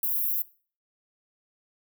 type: high-pass noise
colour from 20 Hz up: white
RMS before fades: -27 dBFS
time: 0.03-0.42 s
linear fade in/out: 2 ms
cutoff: 12000 Hz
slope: 48 dB/octave
effects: noise-tail reverb RT60 0.4 s tail -20 dB re dry